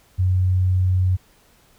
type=tone; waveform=sine; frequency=92.2 Hz; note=F#2; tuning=6 cents flat; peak=-15 dBFS; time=0.18-1.17 s; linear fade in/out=20 ms; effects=pink hiss -56 dBFS RMS until 1.78 s